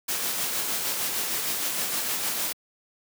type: noise with tremolo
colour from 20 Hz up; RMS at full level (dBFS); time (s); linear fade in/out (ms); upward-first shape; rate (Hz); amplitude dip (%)
white; -27; 0.08-2.53; 10; sine; 6.5; 30
effects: high-pass 150 Hz 12 dB/octave